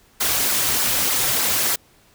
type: noise with flanger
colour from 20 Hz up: white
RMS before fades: -20 dBFS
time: 0.2-1.76 s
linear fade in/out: 10 ms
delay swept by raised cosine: 0.3 to 4.9 ms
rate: 3.3 Hz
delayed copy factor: -0.5
effects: pink hiss -55 dBFS RMS until 2.14 s